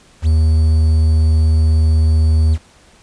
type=tone with quantisation; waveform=triangle; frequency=79 Hz; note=D#2; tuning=27 cents sharp; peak=-7 dBFS; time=0.22-2.58 s; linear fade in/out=50 ms; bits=6; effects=pink hiss -48 dBFS RMS until 3.02 s + resampled to 22050 Hz